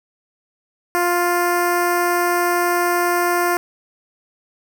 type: tone with notch filter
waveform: 10% pulse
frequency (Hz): 350.7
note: F4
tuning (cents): +7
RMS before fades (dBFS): -18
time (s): 0.95-3.57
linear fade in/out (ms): 0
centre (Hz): 3700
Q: 0.58
effects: none